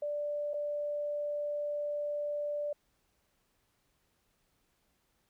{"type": "tone with dropouts", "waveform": "sine", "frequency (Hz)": 587.3, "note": "D5", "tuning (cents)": 0, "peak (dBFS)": -32, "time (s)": [0.02, 2.73], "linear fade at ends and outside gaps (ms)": 5, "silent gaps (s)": [0.535, 0.54], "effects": ["pink hiss -75 dBFS RMS until 5.29 s"]}